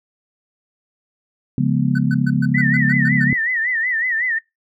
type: chord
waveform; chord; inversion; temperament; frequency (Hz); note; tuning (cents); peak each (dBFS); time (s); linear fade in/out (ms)
sine; C# dominant seventh; none; equal with one note detuned; 138.59 / 174.61 / 207.7 / 243.8; C#3 / E#3 / G#3 / B3; 0 / 0 / 0 / -22; -18 / -21 / -22 / -20; 1.58-3.33; 2
type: tone bursts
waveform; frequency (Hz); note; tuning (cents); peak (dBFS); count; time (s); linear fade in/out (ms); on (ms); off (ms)
triangle; 1508; F#6; +32; -22; 9; 1.95-3.243; 5; 37; 120
type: tone with vibrato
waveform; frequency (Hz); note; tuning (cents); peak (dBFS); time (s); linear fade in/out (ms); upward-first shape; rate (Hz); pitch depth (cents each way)
sine; 1900; A#6; +33; -17; 2.54-4.39; 10; sine; 5.4; 120
effects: noise-tail reverb RT60 0.2 s tail -24 dB re dry